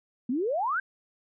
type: exponential sweep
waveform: sine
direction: up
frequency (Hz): 230 to 1621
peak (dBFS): -25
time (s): 0.29-0.8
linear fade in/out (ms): 5
effects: none